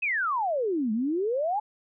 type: exponential two-way sweep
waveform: sine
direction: down then up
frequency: 2637 to 208.8 to 868 Hz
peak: -24 dBFS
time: 0.02-1.6 s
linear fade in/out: 10 ms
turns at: 0.92 s
effects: none